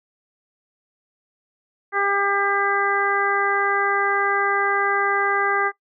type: harmonic tone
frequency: 399.8 Hz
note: G4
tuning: 34 cents sharp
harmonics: 1 / 2 / 3 / 4 / 5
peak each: -26 / -25 / -23 / -24 / -26 dBFS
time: 1.92-5.72 s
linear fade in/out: 50 ms
effects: noise-tail reverb RT60 0.1 s tail -19 dB re dry